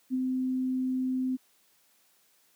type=tone with ADSR envelope; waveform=sine; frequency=257.7 Hz; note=C4; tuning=26 cents flat; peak=-24 dBFS; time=0.1-1.37 s; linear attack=38 ms; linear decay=29 ms; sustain=-2 dB; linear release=22 ms; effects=white hiss -66 dBFS RMS until 2.55 s + high-pass 150 Hz 12 dB/octave